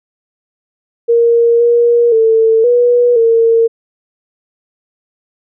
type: tone with pitch steps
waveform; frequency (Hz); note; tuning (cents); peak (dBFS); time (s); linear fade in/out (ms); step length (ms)
sine; 467.6 / 473.6 / 447.3 / 484.9 / 457.3; A#4 / A#4 / A4 / B4 / A#4; +5 / +27 / +28 / -32 / -33; -6; 1.08-3.68; 20; 520
effects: none